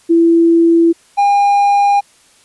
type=tone pair in turn; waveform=sine / triangle; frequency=334.3 / 808.1 Hz; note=E4 / G#5; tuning=+24 / -48 cents; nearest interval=octave + minor third; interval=1528 cents; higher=second; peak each=-6 dBFS; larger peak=neither; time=0.09-0.93 / 1.17-2.01 s; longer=neither; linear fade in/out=20 ms; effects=white hiss -49 dBFS RMS until 2.44 s + resampled to 24000 Hz